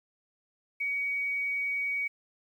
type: tone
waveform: sine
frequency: 2255 Hz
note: C#7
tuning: 29 cents sharp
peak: -28 dBFS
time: 0.8-2.08 s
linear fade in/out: 10 ms
effects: 10-bit